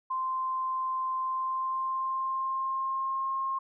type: tone with pitch glide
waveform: sine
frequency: 1042 to 1070.1 Hz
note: C6 to C6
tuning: -7 to +39 cents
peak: -28 dBFS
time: 0.1-3.59 s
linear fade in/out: 10 ms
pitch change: +46 cents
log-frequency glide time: 1.2-3.3 s
effects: none